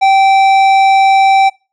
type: tone with tanh clipping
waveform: sine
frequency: 777 Hz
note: G5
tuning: 16 cents flat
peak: -7 dBFS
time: 0.01-1.5 s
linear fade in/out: 20 ms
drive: 12 dB
effects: noise-tail reverb RT60 0.3 s tail -24 dB re dry